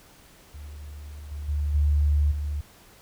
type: tone with level steps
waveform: sine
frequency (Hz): 73.42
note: D2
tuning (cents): 0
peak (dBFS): -37 / -31 / -23 / -18 / -26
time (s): 0.54-2.61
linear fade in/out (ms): 5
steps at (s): 1.31 / 1.48 / 1.74 / 2.31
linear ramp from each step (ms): 10
effects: pink hiss -53 dBFS RMS until 3.01 s